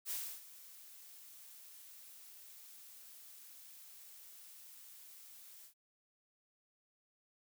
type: noise with ADSR envelope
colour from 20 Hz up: blue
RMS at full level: -39 dBFS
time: 0.05-5.74 s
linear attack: 55 ms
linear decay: 300 ms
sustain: -17 dB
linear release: 95 ms
effects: none